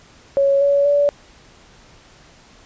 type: tone with pitch steps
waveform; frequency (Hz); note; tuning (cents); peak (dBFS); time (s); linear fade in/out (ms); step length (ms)
sine; 554.4 / 564.7 / 575.3; C#5 / C#5 / D5; 0 / +32 / -36; -12; 0.37-1.09; 0; 240
effects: pink hiss -48 dBFS RMS until 2.65 s + resampled to 16000 Hz